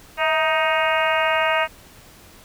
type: harmonic tone with a mistuned harmonic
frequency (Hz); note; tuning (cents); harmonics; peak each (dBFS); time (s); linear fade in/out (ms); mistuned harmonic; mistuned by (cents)
312.8; D#4; +9; 2 / 3 / 4 / 5 / 6 / 7 / 8 / 9; -22 / -24 / -25 / -26 / -27 / -27 / -28 / -29; 0.17-1.68; 50; 2; +51
effects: pink hiss -47 dBFS RMS until 2.44 s